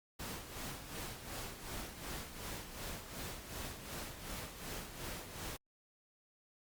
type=noise with tremolo; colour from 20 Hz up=pink; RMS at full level=-43 dBFS; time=0.19-5.57 s; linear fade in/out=10 ms; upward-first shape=sine; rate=2.7 Hz; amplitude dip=60%; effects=Opus 48 kbps